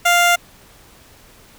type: tone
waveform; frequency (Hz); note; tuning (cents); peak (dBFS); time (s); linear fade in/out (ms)
15% pulse; 698.5; F5; 0; -5; 0.05-0.36; 10
effects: pink hiss -47 dBFS RMS until 1.58 s